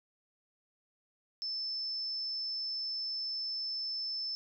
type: tone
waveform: sine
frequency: 5274 Hz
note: E8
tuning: in tune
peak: -34 dBFS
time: 1.42-4.35 s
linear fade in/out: 0 ms
effects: none